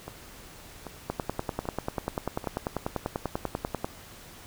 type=two click trains; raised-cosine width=1 ms; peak=-14 / -23 dBFS; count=29 / 4; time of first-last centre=1.1-3.845 / 0.08-2.442 s; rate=10.2 / 1.27 Hz; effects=pink hiss -48 dBFS RMS until 4.46 s